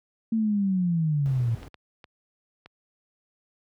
sine linear sweep, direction down, 227.3 to 111.5 Hz, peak -21 dBFS, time 0.32-1.55 s, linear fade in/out 5 ms
brown noise, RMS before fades -40 dBFS, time 1.26-1.68 s, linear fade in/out 0 ms
clicks, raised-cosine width 0.3 ms, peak -29 dBFS, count 4, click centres 1.631 / 1.743 / 2.042 / 2.66 s
effects high-pass 60 Hz 12 dB/octave

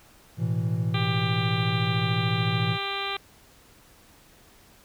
triangle chord, A suspended second, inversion none, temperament just, 110 / 123.75 / 165 Hz, A2 / B2 / E3, 0 / +4 / +2 cents, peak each -25 / -27 / -26 dBFS, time 0.37-2.78 s, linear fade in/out 50 ms
harmonic tone, 396 Hz, G4, 18 cents sharp, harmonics 1 / 2 / 3 / 4 / 5 / 6 / 7 / 8 / 9 / 10, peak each -37 / -36 / -34 / -40 / -40 / -35 / -40 / -37 / -38 / -37 dBFS, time 0.94-3.17 s, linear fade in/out 5 ms
effects pink hiss -55 dBFS RMS until 4.84 s

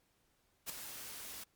white noise with ADSR envelope, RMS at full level -38 dBFS, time 0.66-1.44 s, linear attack 36 ms, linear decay 5 ms, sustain -9 dB, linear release 8 ms, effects pink hiss -75 dBFS RMS until 1.55 s + MP3 96 kbps

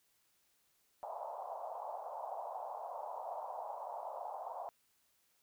pink band-pass noise, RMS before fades -44 dBFS, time 1.03-4.69 s, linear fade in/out 0 ms, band 610 to 960 Hz, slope 48 dB/octave, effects white hiss -75 dBFS RMS until 5.42 s

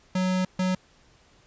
square tone bursts at uneven times, 185 Hz, F#3, in tune, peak -23 dBFS, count 2, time 0.15-0.45 / 0.59-0.75 s, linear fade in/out 5 ms, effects pink hiss -59 dBFS RMS until 1.46 s + resampled to 16000 Hz

